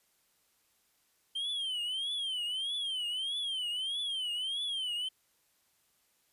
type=tone with vibrato; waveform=triangle; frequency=3136 Hz; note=G7; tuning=in tune; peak=-31 dBFS; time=1.35-5.09 s; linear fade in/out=10 ms; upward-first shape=triangle; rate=1.6 Hz; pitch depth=180 cents each way; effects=white hiss -72 dBFS RMS until 6.32 s + resampled to 32000 Hz